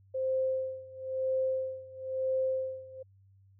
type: tone with tremolo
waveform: sine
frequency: 523.3 Hz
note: C5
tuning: in tune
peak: -26 dBFS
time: 0.14-3.03 s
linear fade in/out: 10 ms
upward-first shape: sine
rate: 1 Hz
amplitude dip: 90%
effects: added 97 Hz sine -58 dBFS peak until 3.59 s